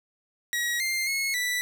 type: tone with pitch steps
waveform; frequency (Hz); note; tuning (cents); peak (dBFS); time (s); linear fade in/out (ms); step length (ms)
sawtooth; 1909 / 2102 / 2178 / 1972; A#6 / C7 / C#7 / B6; +41 / +7 / -31 / -3; -22; 0.53-1.61; 0; 270
effects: none